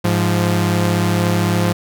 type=tone pair together; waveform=sawtooth; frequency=103.83 / 173.87 Hz; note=G#2 / F3; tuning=0 / -7 cents; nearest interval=major sixth; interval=893 cents; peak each=-13 dBFS; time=0.04-1.73 s; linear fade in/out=10 ms; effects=none